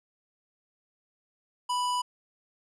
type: tone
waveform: square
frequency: 987.8 Hz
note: B5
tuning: in tune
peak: -27 dBFS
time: 1.69-2.02 s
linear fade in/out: 10 ms
effects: resampled to 24000 Hz